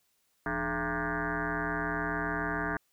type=tone with frequency modulation; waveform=sine; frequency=932.3 Hz; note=A#5; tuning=in tune; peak=-29 dBFS; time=0.46-2.77 s; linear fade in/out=2 ms; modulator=127 Hz; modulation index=6.5; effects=white hiss -73 dBFS RMS until 2.92 s